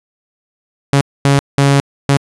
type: tone bursts at uneven times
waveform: sawtooth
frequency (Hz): 139.7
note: C#3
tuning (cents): +14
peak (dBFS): -4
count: 4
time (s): 0.93-1.01 / 1.25-1.39 / 1.58-1.8 / 2.09-2.17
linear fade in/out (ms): 0
effects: resampled to 24000 Hz